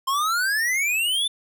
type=exponential sweep; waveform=square; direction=up; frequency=1046.5 to 3577 Hz; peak=-21 dBFS; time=0.07-1.28 s; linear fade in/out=10 ms; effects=none